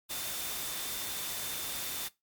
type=tone in noise; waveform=sine; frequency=3570 Hz; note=A7; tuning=24 cents sharp; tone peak=-45 dBFS; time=0.09-2.09 s; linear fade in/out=20 ms; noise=white; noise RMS=-37 dBFS; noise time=0.09-2.09 s; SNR=-11 dB; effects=noise-tail reverb RT60 0.2 s tail -20 dB re dry + MP3 96 kbps